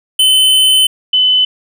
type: tone pair in turn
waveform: square / sine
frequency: 3045 / 3019 Hz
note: F#7 / F#7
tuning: +49 / +34 cents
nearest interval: unison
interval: 15 cents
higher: first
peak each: -7 dBFS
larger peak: neither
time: 0.19-0.87 / 1.13-1.45 s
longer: first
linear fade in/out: 5 ms
effects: none